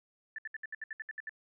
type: tone bursts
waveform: sine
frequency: 1760 Hz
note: A6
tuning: in tune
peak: -37 dBFS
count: 11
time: 0.36-1.294 s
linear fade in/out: 2 ms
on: 24 ms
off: 67 ms
effects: none